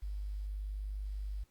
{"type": "tone with quantisation", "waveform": "sine", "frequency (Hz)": 50.3, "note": "G1", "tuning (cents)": 45, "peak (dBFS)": -36, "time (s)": [0.02, 1.44], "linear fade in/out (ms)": 10, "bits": 11, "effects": ["pink hiss -73 dBFS RMS until 1.5 s", "Opus 48 kbps"]}